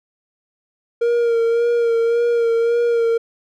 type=tone with vibrato; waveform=triangle; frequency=466.9 Hz; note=A#4; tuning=3 cents sharp; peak=-12 dBFS; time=1.01-3.18 s; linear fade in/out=10 ms; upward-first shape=sine; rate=1.8 Hz; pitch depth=28 cents each way; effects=none